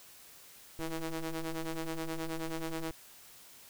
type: ring-modulated tone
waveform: sawtooth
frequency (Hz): 161.3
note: E3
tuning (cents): -37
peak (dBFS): -28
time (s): 0.79-2.91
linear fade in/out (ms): 0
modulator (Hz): 166
effects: white hiss -55 dBFS RMS until 3.69 s